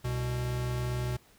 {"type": "tone pair together", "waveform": "square", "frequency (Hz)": [65.41, 123.4], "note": ["C2", "B2"], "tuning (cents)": [0, -1], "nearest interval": "major seventh", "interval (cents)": 1099, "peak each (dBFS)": [-38, -31], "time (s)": [0.04, 1.17], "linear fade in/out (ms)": 10, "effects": ["pink hiss -61 dBFS RMS until 1.38 s"]}